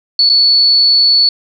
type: tone with dropouts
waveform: sine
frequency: 4435 Hz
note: C#8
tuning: in tune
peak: -6 dBFS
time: 0.19-1.29 s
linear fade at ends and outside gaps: 2 ms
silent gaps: 0.292-0.298 s
effects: none